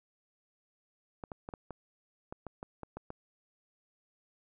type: clicks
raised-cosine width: 1 ms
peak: -27 dBFS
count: 11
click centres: 1.238 / 1.318 / 1.489 / 1.538 / 1.707 / 2.325 / 2.467 / 2.629 / 2.833 / 2.97 / 3.104 s
effects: none